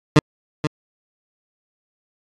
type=tone with echo; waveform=20% pulse; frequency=151.1 Hz; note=D3; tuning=50 cents sharp; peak=-3 dBFS; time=0.16-0.19 s; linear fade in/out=2 ms; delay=480 ms; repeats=1; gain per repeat=-10 dB; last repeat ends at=0.67 s; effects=low-pass 6000 Hz 12 dB/octave + AAC 32 kbps